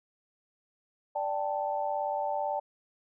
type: chord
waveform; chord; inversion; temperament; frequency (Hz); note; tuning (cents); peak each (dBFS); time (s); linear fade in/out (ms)
sine; D suspended fourth; none; just; 587.3 / 783.1 / 881; D5 / G5 / A5; 0 / -2 / +2; -33; 1.15-2.6; 10
effects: none